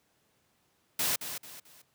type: noise with echo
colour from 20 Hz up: white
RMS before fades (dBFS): -29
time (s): 0.99-1.16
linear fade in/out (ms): 5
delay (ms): 220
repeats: 3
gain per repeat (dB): -9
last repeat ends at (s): 1.82
effects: pink hiss -71 dBFS RMS until 1.94 s + high-pass 100 Hz 12 dB/octave